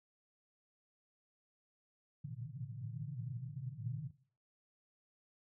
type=band-pass noise; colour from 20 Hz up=pink; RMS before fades=-44 dBFS; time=2.24-4.11 s; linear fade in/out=10 ms; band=110 to 160 Hz; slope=96 dB/octave; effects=noise-tail reverb RT60 0.5 s tail -18 dB re dry